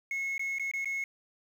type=tone with dropouts; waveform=sine; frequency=2180 Hz; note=C#7; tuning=29 cents flat; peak=-28 dBFS; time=0.11-1.04 s; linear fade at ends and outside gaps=2 ms; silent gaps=0.38-0.394 / 0.585-0.596 / 0.714-0.736 / 0.846-0.856 s; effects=tanh soft clip ceiling -29 dBFS + 9-bit